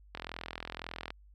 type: click train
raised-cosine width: 0.3 ms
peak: -22 dBFS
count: 41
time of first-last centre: 0.15-1.105 s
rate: 41.9 Hz
effects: added 50 Hz sine -55 dBFS peak until 1.34 s